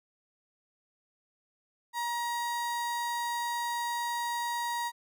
35% pulse tone, 949 Hz, A#5, 31 cents sharp, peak -29 dBFS, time 1.93-4.92 s, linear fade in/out 50 ms, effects none

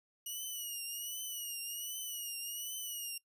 5% pulse tone with vibrato, 2905 Hz, F#7, 32 cents flat, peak -31 dBFS, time 0.26-3.18 s, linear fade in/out 5 ms, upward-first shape triangle, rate 1.3 Hz, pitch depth 85 cents each way, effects noise-tail reverb RT60 0.1 s tail -22 dB re dry + resampled to 32000 Hz

